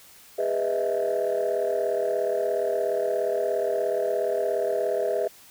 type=chord; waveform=sine; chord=E major seventh; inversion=first; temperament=equal with one note detuned; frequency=407.2 / 493.9 / 622.3 / 659.3 Hz; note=G#4 / B4 / D#5 / E5; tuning=-34 / 0 / 0 / 0 cents; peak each=-27 dBFS; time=0.38-5.28 s; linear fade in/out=10 ms; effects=tanh soft clip ceiling -17 dBFS + white hiss -51 dBFS RMS until 5.5 s